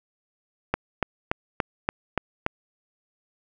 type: click train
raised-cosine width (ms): 0.5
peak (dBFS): -7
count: 7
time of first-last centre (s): 0.74-2.464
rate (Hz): 3.48
effects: none